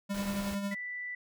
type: tone with tremolo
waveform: square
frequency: 200 Hz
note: G3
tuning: 35 cents sharp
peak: -31 dBFS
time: 0.09-0.75 s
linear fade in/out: 20 ms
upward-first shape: sine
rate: 11 Hz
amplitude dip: 45%
type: noise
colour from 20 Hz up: pink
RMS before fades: -42 dBFS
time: 0.14-0.55 s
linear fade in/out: 5 ms
type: tone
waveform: sine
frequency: 1977 Hz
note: B6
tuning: 1 cent sharp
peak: -36 dBFS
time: 0.71-1.15 s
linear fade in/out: 5 ms
effects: none